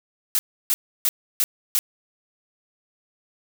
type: noise bursts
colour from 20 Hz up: blue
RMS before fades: -20 dBFS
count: 5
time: 0.35-1.79 s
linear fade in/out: 0 ms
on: 40 ms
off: 310 ms
effects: none